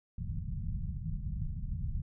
pink low-pass noise, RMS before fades -36 dBFS, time 0.18-2.02 s, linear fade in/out 5 ms, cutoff 180 Hz, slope 48 dB/octave, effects none

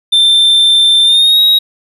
triangle tone with pitch glide, 3568 to 3802 Hz, A7 to A#7, +23 to +33 cents, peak -4 dBFS, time 0.12-1.59 s, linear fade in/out 10 ms, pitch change +110 cents, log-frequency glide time 1.03-1.4 s, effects none

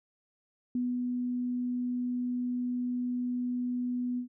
sine tone with ADSR envelope, 246.9 Hz, B3, in tune, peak -27 dBFS, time 0.75-4.28 s, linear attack 3 ms, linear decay 220 ms, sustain -2 dB, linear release 100 ms, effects none

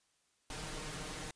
pink noise with comb filter, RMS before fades -43 dBFS, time 0.5-1.31 s, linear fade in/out 2 ms, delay 6.5 ms, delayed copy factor +0.65, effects white hiss -75 dBFS RMS until 1.35 s + resampled to 22050 Hz

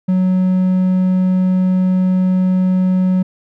triangle tone, 185 Hz, F#3, in tune, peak -9 dBFS, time 0.08-3.23 s, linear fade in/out 10 ms, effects none

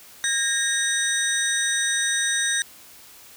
sine tone cluster, 1619 / 1852 / 3741 / 5950 / 8510 Hz, G#6 / A#6 / A#7 / F#8 / C9, -45 / -12 / +5 / +9 / +28 cents, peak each -27 dBFS, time 0.24-2.62 s, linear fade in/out 0 ms, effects white hiss -47 dBFS RMS until 3.36 s

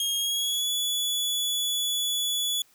sawtooth tone with pitch glide, 3254 to 3420 Hz, G#7 to A7, -36 to -50 cents, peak -22 dBFS, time 0-2.62 s, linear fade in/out 2 ms, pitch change +86 cents, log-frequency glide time 0.18-0.7 s, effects white hiss -61 dBFS RMS until 2.74 s

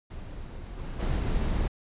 brown noise with level steps, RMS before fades -39 / -35 / -27 dBFS, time 0.1-1.68 s, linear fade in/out 10 ms, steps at 0.77 / 0.99 s, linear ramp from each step 20 ms, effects resampled to 8000 Hz

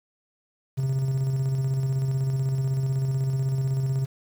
triangle tone with tremolo, 133.4 Hz, C3, 34 cents sharp, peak -19 dBFS, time 0.77-4.06 s, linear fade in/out 20 ms, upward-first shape square, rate 16 Hz, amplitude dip 30%, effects 8-bit

